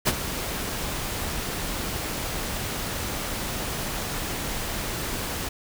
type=noise with ADSR envelope; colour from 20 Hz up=pink; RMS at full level=-19 dBFS; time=0.05-5.49 s; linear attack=27 ms; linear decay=40 ms; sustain=-11 dB; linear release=8 ms; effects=none